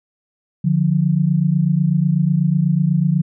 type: tone pair together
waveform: sine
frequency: 148.5 / 176.6 Hz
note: D3 / F3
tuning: +20 / +20 cents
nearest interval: minor third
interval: 300 cents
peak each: -16 dBFS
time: 0.64-3.22 s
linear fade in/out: 10 ms
effects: none